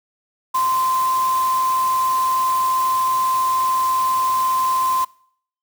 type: tone in noise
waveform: sine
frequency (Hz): 1038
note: C6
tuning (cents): -14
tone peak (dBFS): -16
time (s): 0.54-5.05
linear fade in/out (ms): 10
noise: white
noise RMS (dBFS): -32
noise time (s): 0.54-5.05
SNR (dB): +13
effects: noise-tail reverb RT60 0.6 s tail -23 dB re dry